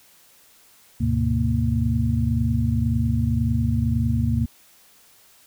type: tone cluster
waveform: sine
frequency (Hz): 75.3 / 104.3 / 126.2 / 231.5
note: D2 / G#2 / B2 / A#3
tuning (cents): +44 / +8 / +38 / -12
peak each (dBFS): -24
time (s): 1-4.46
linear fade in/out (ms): 10
effects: white hiss -54 dBFS RMS until 5.46 s